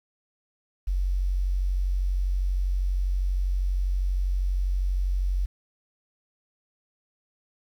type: tone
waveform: sine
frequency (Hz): 46.25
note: F#1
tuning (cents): 0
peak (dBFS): -22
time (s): 0.87-5.46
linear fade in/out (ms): 10
effects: 9-bit